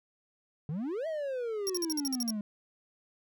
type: exponential two-way sweep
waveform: triangle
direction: up then down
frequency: 140 to 659.3 to 203.1 Hz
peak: -30 dBFS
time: 0.69-2.41 s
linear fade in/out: 2 ms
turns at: 1.07 s
type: tone bursts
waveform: sawtooth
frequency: 5588 Hz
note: F8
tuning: in tune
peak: -28 dBFS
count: 9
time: 1.67-2.304 s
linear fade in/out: 0 ms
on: 26 ms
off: 50 ms
effects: none